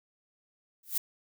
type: noise with exponential growth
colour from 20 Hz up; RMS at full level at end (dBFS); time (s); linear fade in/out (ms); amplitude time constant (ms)
violet; -24; 0.83-0.98; 5; 32
effects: none